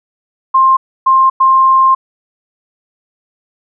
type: tone bursts at uneven times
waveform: sine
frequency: 1057 Hz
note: C6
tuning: 17 cents sharp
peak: -5 dBFS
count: 3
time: 0.54-0.77 / 1.06-1.3 / 1.4-1.95 s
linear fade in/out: 10 ms
effects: none